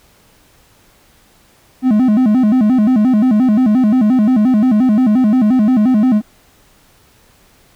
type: tone with vibrato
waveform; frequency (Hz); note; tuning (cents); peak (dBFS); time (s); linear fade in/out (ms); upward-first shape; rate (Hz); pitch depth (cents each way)
triangle; 233.1; A#3; 0; -6; 1.82-6.22; 50; square; 5.7; 170
effects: pink hiss -50 dBFS RMS until 7.75 s